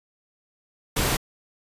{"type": "noise", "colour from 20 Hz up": "pink", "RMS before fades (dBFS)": -23, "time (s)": [0.96, 1.17], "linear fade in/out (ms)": 10, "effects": ["resampled to 32000 Hz"]}